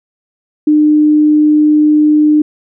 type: tone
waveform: sine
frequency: 302.1 Hz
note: D4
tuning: 49 cents sharp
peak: -5 dBFS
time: 0.67-2.42 s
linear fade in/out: 5 ms
effects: none